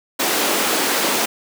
pink high-pass noise, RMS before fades -19 dBFS, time 0.19-1.26 s, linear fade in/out 10 ms, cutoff 260 Hz, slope 24 dB/octave, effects none

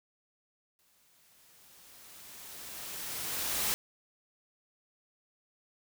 white noise with exponential growth, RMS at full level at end -30 dBFS, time 0.79-3.74 s, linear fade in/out 0 ms, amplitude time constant 640 ms, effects none

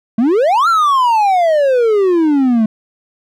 triangle exponential two-way sweep, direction up then down, 213 to 1396.9 to 213 Hz, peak -7 dBFS, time 0.18-2.66 s, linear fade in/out 5 ms, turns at 0.68 s, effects none

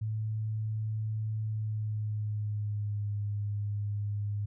sine tone with pitch glide, 108.8 to 102.99 Hz, A2 to G#2, -19 to -14 cents, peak -30 dBFS, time 0.01-4.46 s, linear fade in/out 10 ms, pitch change -95 cents, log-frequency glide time 1.42-3.1 s, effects none

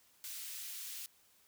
white high-pass noise, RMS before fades -45 dBFS, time 0.24-1.06 s, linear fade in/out 0 ms, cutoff 2400 Hz, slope 12 dB/octave, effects white hiss -68 dBFS RMS until 1.47 s

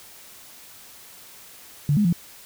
sine tone with pitch steps, 145.2 / 208.2 / 172 Hz, D3 / G#3 / F3, -19 / +5 / -26 cents, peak -16 dBFS, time 1.89-2.127 s, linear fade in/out 2 ms, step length 79 ms, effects white hiss -46 dBFS RMS until 2.45 s

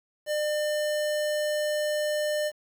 square tone, 600 Hz, D5, 37 cents sharp, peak -26 dBFS, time 0.26-2.52 s, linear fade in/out 50 ms, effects 9-bit

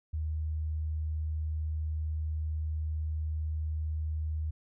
sine tone, 77.78 Hz, D#2, in tune, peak -30 dBFS, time 0.13-4.51 s, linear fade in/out 10 ms, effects none

